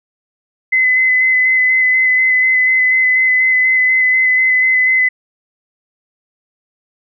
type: tone with vibrato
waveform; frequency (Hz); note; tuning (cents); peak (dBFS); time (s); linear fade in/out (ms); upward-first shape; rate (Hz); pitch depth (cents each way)
sine; 2030; B6; +47; -9; 0.72-5.09; 10; square; 4.1; 13
effects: none